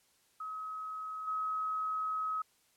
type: tone with level steps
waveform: sine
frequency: 1275 Hz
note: D#6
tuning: 42 cents sharp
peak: -38 / -32 dBFS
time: 0.4-2.42 s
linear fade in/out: 5 ms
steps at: 1.27 s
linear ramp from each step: 10 ms
effects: white hiss -70 dBFS RMS until 2.76 s + low-pass 12000 Hz 12 dB/octave